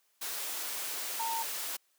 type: tone in noise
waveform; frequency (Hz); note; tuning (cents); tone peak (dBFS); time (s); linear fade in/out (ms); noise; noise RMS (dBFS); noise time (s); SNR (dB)
sine; 911; A#5; -40; -32; 1.19-1.43; 10; white; -37; 0.21-1.77; +2
effects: white hiss -72 dBFS RMS until 1.98 s + high-pass 400 Hz 12 dB/octave